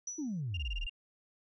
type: tone with exponential decay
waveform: sine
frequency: 5910 Hz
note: F#8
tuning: 3 cents flat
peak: -34 dBFS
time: 0.07-0.41 s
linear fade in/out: 5 ms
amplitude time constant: 73 ms
type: exponential sweep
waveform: sine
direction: down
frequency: 329.6 to 30.87 Hz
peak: -33 dBFS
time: 0.18-0.87 s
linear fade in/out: 10 ms
type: tone bursts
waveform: sine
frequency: 2794 Hz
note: F7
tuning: in tune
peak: -36 dBFS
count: 7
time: 0.54-0.896 s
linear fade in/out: 5 ms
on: 32 ms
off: 22 ms
effects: tanh soft clip ceiling -29 dBFS